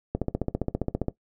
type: click train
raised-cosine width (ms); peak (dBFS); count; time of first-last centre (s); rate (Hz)
2; -12; 15; 0.15-1.083; 15
effects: noise-tail reverb RT60 0.1 s tail -17 dB re dry